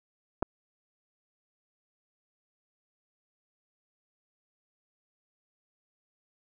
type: clicks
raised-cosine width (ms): 1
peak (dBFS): -21 / -13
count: 2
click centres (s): 0.424 / 0.427
effects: none